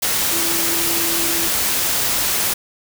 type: tone in noise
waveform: sine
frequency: 335.4 Hz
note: E4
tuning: 30 cents sharp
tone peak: -27 dBFS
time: 0.32-1.48 s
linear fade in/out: 10 ms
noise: white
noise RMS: -19 dBFS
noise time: 0.02-2.54 s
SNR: -11 dB
effects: none